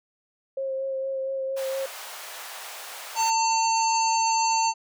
sine tone with vibrato, 535 Hz, C5, 38 cents sharp, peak -26 dBFS, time 0.57-1.86 s, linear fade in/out 5 ms, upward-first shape sine, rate 4.3 Hz, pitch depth 16 cents each way
pink high-pass noise, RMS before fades -39 dBFS, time 1.56-3.31 s, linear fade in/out 20 ms, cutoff 630 Hz, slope 24 dB/octave
harmonic tone, 901 Hz, A5, 41 cents sharp, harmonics 1 / 3 / 5 / 7 / 8, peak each -21 / -32 / -31 / -31 / -33 dBFS, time 3.15-4.74 s, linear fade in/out 50 ms
effects none

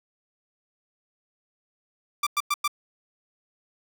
sawtooth tone bursts, 1176 Hz, D6, 2 cents sharp, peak -18 dBFS, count 4, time 2.23-2.678 s, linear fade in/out 5 ms, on 37 ms, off 100 ms, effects none

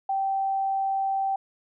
sine tone, 778 Hz, G5, 13 cents flat, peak -23 dBFS, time 0.09-1.36 s, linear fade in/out 5 ms, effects none

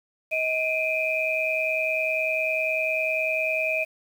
sine tone cluster, 636 / 2386 / 2516 Hz, D#5 / D7 / D#7, +38 / +27 / +19 cents, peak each -27 dBFS, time 0.31-3.85 s, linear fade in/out 20 ms, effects 8-bit

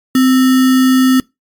sine tone with sample-and-hold, 258.8 Hz, C4, 19 cents flat, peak -6 dBFS, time 0.15-1.2 s, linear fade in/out 2 ms, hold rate 1575 Hz, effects noise-tail reverb RT60 0.2 s tail -24 dB re dry + MP3 96 kbps

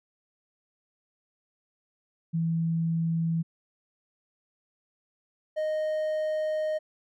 sine / triangle tone pair in turn, 164.81 / 619.7 Hz, E3 / D#5, 0 / -7 cents, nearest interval octave + major seventh, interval 2293 cents, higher second, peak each -24 dBFS, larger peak neither, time 2.33-3.43 / 5.56-6.79 s, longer second, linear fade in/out 20 ms, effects none

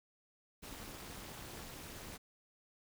pink noise with amplitude modulation, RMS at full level -45 dBFS, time 0.62-2.18 s, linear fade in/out 20 ms, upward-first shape sine, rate 244 Hz, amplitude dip 90%, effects none

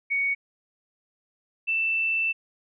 sine tone pair in turn, 2232 / 2662 Hz, C#7 / E7, +11 / +16 cents, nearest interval minor third, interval 305 cents, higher second, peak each -22 / -22 dBFS, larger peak neither, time 0.1-0.35 / 1.67-2.33 s, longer second, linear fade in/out 20 ms, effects none

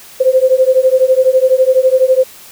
sine beating tone pair, 513 / 525 Hz, C5 / C5, -34 / +6 cents, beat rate 12 Hz, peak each -10 dBFS, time 0.2-2.24 s, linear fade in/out 10 ms, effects white hiss -37 dBFS RMS until 2.51 s

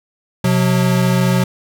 square tone pair together, 127.24 / 181.4 Hz, C3 / F#3, -48 / -34 cents, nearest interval tritone, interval 614 cents, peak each -16 / -15 dBFS, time 0.44-1.44 s, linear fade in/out 5 ms, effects 7-bit

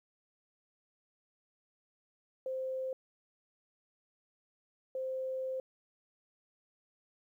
sine tone bursts at uneven times, 522 Hz, C5, 4 cents flat, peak -34 dBFS, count 2, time 2.46-2.93 / 4.95-5.6 s, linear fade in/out 2 ms, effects 12-bit

